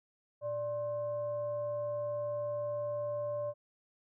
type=tone with frequency modulation; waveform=sine; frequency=587.3 Hz; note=D5; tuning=in tune; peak=-33 dBFS; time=0.41-3.54 s; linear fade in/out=50 ms; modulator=472 Hz; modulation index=0.39; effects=none